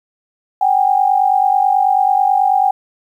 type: tone pair together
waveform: sine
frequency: 760 / 809.2 Hz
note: F#5 / G#5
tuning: +46 / -45 cents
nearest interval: minor second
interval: 109 cents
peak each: -13 dBFS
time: 0.61-2.71 s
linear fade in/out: 5 ms
effects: 8-bit